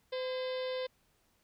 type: harmonic tone with a mistuned harmonic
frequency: 512 Hz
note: C5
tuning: 38 cents flat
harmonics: 1 / 2 / 3 / 4 / 5 / 6 / 7 / 8 / 9 / 10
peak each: -34 / -47 / -51 / -49 / -54 / -51 / -48 / -53 / -54 / -57 dBFS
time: 0.12-0.87 s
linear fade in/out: 10 ms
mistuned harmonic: 3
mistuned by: +83 cents
effects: pink hiss -72 dBFS RMS until 1.43 s